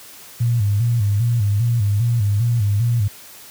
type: tone with vibrato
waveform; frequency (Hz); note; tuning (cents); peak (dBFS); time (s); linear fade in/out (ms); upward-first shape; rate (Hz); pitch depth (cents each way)
sine; 110; A2; 0; -14; 0.4-3.08; 10; square; 2.5; 130
effects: white hiss -41 dBFS RMS until 3.5 s + high-pass 60 Hz 12 dB/octave